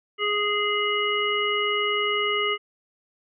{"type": "harmonic tone", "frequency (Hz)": 415.3, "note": "G#4", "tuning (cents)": 0, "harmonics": [1, 3, 5, 7], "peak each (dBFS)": [-27, -27, -27, -27], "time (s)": [0.18, 2.58], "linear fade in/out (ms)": 50, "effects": []}